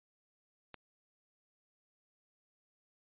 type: click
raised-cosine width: 0.3 ms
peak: -30 dBFS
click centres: 0.743 s
effects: resampled to 8000 Hz